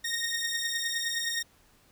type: beating tone pair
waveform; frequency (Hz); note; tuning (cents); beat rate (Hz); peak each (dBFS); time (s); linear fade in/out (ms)
15% pulse; 1849 / 1858.7; A#6 / A#6; -15 / -6; 9.7; -26; 0.04-1.43; 10
effects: pink hiss -62 dBFS RMS until 1.91 s